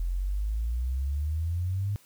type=exponential sweep; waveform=sine; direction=up; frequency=42.15 to 103.83 Hz; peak=-26 dBFS; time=0-1.96 s; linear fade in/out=0 ms; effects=white hiss -59 dBFS RMS until 2.05 s